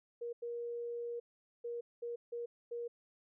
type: tone bursts at uneven times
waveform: sine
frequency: 473.6 Hz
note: A#4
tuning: 27 cents sharp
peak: -38 dBFS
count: 6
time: 0.21-0.33 / 0.42-1.2 / 1.64-1.81 / 2.02-2.16 / 2.32-2.46 / 2.71-2.88 s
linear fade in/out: 10 ms
effects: none